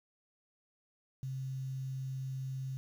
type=tone with quantisation; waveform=sine; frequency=132.4 Hz; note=C3; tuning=21 cents sharp; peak=-36 dBFS; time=1.23-2.77 s; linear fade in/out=0 ms; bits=10; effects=none